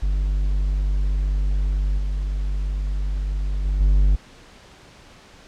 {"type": "tone with level steps", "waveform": "triangle", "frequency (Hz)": 49, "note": "G1", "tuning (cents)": 0, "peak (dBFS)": [-16, -19, -16, -11], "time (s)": [0.02, 4.16], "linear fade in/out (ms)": 10, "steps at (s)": [1.98, 3.65, 3.8], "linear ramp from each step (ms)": 5, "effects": ["pink hiss -47 dBFS RMS until 5.47 s", "low-pass 6000 Hz 12 dB/octave"]}